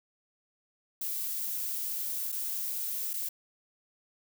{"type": "noise with dropouts", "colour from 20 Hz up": "violet", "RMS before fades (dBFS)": -34, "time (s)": [1.01, 3.29], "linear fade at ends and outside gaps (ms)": 5, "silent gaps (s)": [[2.32, 2.324], [3.134, 3.138]], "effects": []}